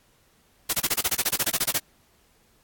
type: noise bursts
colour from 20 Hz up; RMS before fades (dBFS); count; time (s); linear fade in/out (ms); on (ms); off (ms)
white; -23; 16; 0.69-1.784; 10; 44; 26
effects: pink hiss -62 dBFS RMS until 2.63 s + AAC 64 kbps